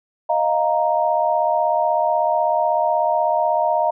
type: chord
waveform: sine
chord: Eb suspended second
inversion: none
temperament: equal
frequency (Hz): 622.3 / 698.5 / 932.3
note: Eb5 / F5 / Bb5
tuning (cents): 0 / 0 / 0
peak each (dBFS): -20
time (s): 0.29-3.91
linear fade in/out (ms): 10
effects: none